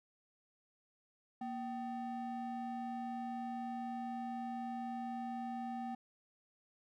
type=ring-modulated tone; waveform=triangle; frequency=504 Hz; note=B4; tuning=35 cents sharp; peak=-34 dBFS; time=1.41-5.95 s; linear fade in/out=5 ms; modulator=268 Hz; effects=none